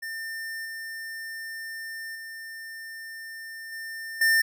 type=tone with level steps; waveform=square; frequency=1800 Hz; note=A6; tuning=39 cents sharp; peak=-33 / -35 / -38 / -35 / -19 dBFS; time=0.02-4.42 s; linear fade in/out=10 ms; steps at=0.65 / 2.15 / 3.72 / 4.21 s; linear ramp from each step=5 ms; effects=none